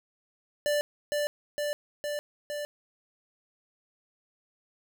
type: tone with echo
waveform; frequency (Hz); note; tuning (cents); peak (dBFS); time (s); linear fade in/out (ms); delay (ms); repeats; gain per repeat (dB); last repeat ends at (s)
square; 588; D5; +2; -25; 0.66-0.81; 0; 460; 4; -2; 2.65
effects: none